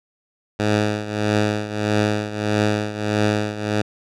10% pulse tone with tremolo, 105.5 Hz, G#2, 28 cents sharp, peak -7 dBFS, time 0.59-3.82 s, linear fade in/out 10 ms, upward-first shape triangle, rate 1.6 Hz, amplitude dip 80%, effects low-pass 6000 Hz 12 dB/octave

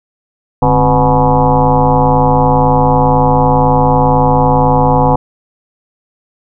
sine tone with frequency modulation, 499 Hz, B4, 18 cents sharp, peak -6 dBFS, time 0.62-5.16 s, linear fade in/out 5 ms, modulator 118 Hz, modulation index 4.1, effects none

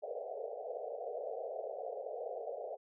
pink band-pass noise, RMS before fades -42 dBFS, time 0.02-2.77 s, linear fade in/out 20 ms, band 430 to 740 Hz, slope 96 dB/octave, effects none

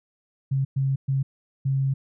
sine tone bursts at uneven times, 135.4 Hz, C#3, 40 cents flat, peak -20 dBFS, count 4, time 0.51-0.65 / 0.76-0.96 / 1.08-1.23 / 1.65-1.94 s, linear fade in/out 10 ms, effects none

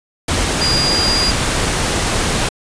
sine tone in noise, 4833 Hz, D8, 49 cents sharp, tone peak -15 dBFS, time 0.61-1.31 s, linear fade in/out 5 ms, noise pink, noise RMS -17 dBFS, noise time 0.28-2.49 s, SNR -1 dB, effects resampled to 22050 Hz

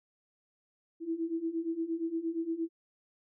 sine beating tone pair, 324.2 / 332.8 Hz, E4 / E4, -29 / +17 cents, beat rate 8.6 Hz, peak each -36 / -33 dBFS, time 1-2.69 s, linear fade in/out 50 ms, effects none

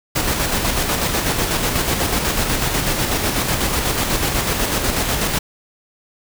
pink noise with tremolo, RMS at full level -18 dBFS, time 0.15-5.39 s, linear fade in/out 10 ms, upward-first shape square, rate 8.1 Hz, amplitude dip 35%, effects none

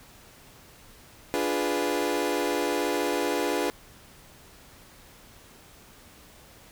30% pulse chord, D diminished seventh, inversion none, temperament equal, 293.7 / 349.2 / 415.3 / 493.9 Hz, D4 / F4 / Ab4 / Cb5, 0 / 0 / 0 / 0 cents, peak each -28 dBFS, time 1.34-3.7 s, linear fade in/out 0 ms, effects pink hiss -52 dBFS RMS until 6.71 s

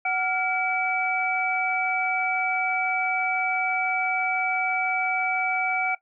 sine tone cluster, 746 / 1402 / 2296 Hz, F#5 / F6 / D7, +14 / +6 / -40 cents, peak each -26 / -31 / -25 dBFS, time 0.05-5.95 s, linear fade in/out 5 ms, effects noise-tail reverb RT60 0.1 s tail -18 dB re dry

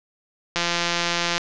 click train, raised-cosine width 0.2 ms, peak -5 dBFS, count 142, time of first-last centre 0.56-1.38 s, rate 172 Hz, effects resampled to 16000 Hz + 7-bit

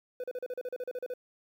triangle tone bursts, 500 Hz, B4, 21 cents sharp, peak -31 dBFS, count 13, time 0.2-1.138 s, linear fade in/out 2 ms, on 38 ms, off 37 ms, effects 10-bit

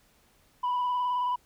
sine tone with vibrato, 987.8 Hz, B5, in tune, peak -23 dBFS, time 0.63-1.36 s, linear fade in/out 10 ms, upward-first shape square, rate 19 Hz, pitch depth 19 cents each way, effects tanh soft clip ceiling -24 dBFS + pink hiss -64 dBFS RMS until 1.45 s

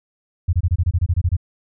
sine tone bursts, 87.4 Hz, F2, 2 cents sharp, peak -13 dBFS, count 12, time 0.48-1.367 s, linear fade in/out 10 ms, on 51 ms, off 25 ms, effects none

